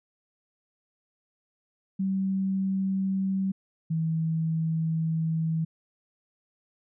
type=tone pair in turn; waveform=sine; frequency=192 / 161.45 Hz; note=G3 / E3; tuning=-36 / -36 cents; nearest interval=minor third; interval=300 cents; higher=first; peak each=-24 dBFS; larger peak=neither; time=1.99-3.52 / 3.9-5.65 s; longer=second; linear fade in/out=10 ms; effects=none